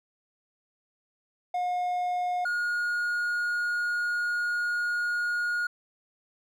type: tone pair in turn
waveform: triangle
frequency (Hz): 718 / 1436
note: F5 / F6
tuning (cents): +48 / +48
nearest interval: octave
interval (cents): 1200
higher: second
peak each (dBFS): -24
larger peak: neither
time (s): 1.54-2.45 / 2.45-5.67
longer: second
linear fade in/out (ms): 5
effects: none